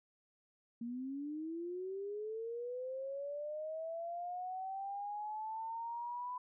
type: linear sweep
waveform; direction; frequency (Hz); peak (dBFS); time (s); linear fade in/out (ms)
sine; up; 230 to 1000; -39; 0.81-6.38; 5
effects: none